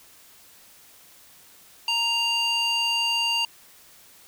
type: tone with band-pass filter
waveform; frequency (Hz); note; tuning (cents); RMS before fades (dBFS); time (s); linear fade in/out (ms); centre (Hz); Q
square; 932.3; A#5; 0; -24; 1.88-3.45; 2; 3500; 3.5
effects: white hiss -52 dBFS RMS until 4.27 s